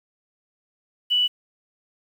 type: tone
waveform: sine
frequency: 2960 Hz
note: F#7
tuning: in tune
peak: -17 dBFS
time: 1.1-1.28 s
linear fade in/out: 20 ms
effects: 8-bit